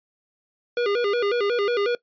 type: tone with vibrato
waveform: square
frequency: 441.7 Hz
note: A4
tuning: 7 cents sharp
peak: -21 dBFS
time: 0.77-1.95 s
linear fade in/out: 2 ms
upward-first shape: square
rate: 5.5 Hz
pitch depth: 150 cents each way
effects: noise-tail reverb RT60 0.1 s tail -20 dB re dry + resampled to 11025 Hz